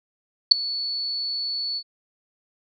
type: tone with ADSR envelope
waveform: sine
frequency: 4436 Hz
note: C#8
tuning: in tune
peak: -3 dBFS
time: 0.51-1.83 s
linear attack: 9 ms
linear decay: 5 ms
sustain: -22 dB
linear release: 62 ms
effects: none